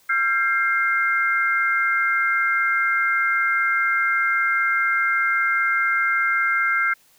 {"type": "tone cluster", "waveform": "sine", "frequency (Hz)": [1368, 1593, 2112], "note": ["F6", "G6", "C7"], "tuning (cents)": [-36, 27, 16], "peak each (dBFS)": -22, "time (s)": [0.09, 6.94], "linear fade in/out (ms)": 10, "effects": ["white hiss -57 dBFS RMS until 7.18 s"]}